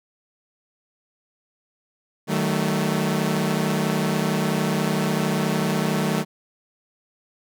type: chord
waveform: sawtooth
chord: D# diminished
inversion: none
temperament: equal with one note detuned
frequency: 155.56 / 189.32 / 220 Hz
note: D#3 / F#3 / A3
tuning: 0 / +40 / 0 cents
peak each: -21 dBFS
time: 2.27-6.25 s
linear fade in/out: 50 ms
effects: none